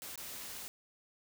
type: noise with dropouts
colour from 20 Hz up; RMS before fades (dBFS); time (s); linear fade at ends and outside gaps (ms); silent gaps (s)
white; -45; 0.02-0.68; 0; 0.157-0.176
effects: none